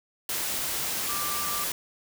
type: tone in noise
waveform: sine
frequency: 1179 Hz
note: D6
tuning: 6 cents sharp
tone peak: -33 dBFS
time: 1.09-1.64 s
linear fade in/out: 2 ms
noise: white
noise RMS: -30 dBFS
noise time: 0.29-1.72 s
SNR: -6 dB
effects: none